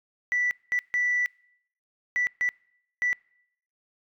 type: tone bursts at uneven times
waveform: sine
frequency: 1968 Hz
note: B6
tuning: 7 cents flat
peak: -21 dBFS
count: 6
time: 0.32-0.51 / 0.72-0.79 / 0.94-1.26 / 2.16-2.27 / 2.41-2.49 / 3.02-3.13 s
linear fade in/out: 0 ms
effects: noise-tail reverb RT60 0.7 s tail -25 dB re dry + tanh soft clip ceiling -18 dBFS